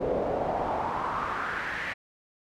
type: noise with band-pass filter sweep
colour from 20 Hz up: brown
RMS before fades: -30 dBFS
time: 0-1.94 s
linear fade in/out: 20 ms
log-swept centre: 490 to 2000 Hz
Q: 3.6
effects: none